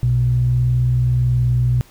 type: tone pair together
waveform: sine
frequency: 61.67 / 123 Hz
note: B1 / B2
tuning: -2 / -7 cents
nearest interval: octave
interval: 1195 cents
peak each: -22 / -13 dBFS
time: 0.03-1.81 s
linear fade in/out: 0 ms
effects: tanh soft clip ceiling -6 dBFS + pink hiss -49 dBFS RMS until 1.9 s